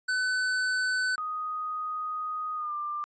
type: tone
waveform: square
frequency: 1508 Hz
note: F#6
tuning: 32 cents sharp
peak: -26 dBFS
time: 0.08-1.16 s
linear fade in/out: 10 ms
type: tone with pitch glide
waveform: sine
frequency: 1246 to 1189.7 Hz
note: D#6 to D6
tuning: +2 to +22 cents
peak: -30 dBFS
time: 1.18-3.04 s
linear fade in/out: 0 ms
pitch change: -80 cents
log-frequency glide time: 2.55-2.74 s
effects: resampled to 16000 Hz